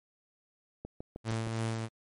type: click train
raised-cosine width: 2 ms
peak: -27 dBFS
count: 5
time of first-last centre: 0.85-1.471 s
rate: 6.44 Hz
type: tone with tremolo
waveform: sawtooth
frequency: 112.7 Hz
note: A2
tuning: 42 cents sharp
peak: -26 dBFS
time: 1.24-1.89 s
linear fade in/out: 50 ms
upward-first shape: sine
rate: 3.1 Hz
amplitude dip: 35%
effects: MP3 48 kbps